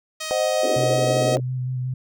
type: tone with pitch glide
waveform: 5% pulse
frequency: 628 to 634.9 Hz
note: D#5 to D#5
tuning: +16 to +35 cents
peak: -16 dBFS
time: 0.2-1.36 s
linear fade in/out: 10 ms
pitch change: +19 cents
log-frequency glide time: 0.54-1.09 s
type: chord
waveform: sine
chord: C diminished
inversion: none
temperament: equal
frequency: 523.3 / 622.3 / 740 Hz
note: C5 / Eb5 / Gb5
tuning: 0 / 0 / 0 cents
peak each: -24 / -21 / -27 dBFS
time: 0.31-1.37 s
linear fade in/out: 0 ms
type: band-pass noise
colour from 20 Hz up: white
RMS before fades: -27 dBFS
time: 0.63-1.4 s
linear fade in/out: 5 ms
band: 240 to 550 Hz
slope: 96 dB/octave
type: tone with vibrato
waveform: sine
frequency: 127.4 Hz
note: C3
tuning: 46 cents flat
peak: -23 dBFS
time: 0.76-1.94 s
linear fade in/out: 5 ms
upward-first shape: square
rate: 5.5 Hz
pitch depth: 16 cents each way
effects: none